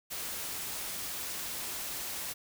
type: noise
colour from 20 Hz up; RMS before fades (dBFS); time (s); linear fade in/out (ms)
white; -38; 0.1-2.34; 20
effects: none